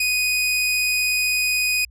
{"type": "tone", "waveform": "sawtooth", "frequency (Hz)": 2489, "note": "D#7", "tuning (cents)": 0, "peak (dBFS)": -15, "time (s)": [0, 1.85], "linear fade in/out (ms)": 5, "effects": ["added 60 Hz sine -45 dBFS peak until 1.9 s", "resampled to 32000 Hz"]}